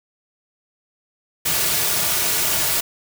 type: noise with comb filter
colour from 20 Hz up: white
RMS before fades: -20 dBFS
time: 1.45-2.81 s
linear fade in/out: 10 ms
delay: 3.8 ms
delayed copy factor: -0.55
effects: none